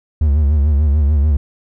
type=tone with vibrato; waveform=triangle; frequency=73.42 Hz; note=D2; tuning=in tune; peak=-8 dBFS; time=0.21-1.37 s; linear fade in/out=5 ms; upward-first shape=sine; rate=6.8 Hz; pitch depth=100 cents each way; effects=none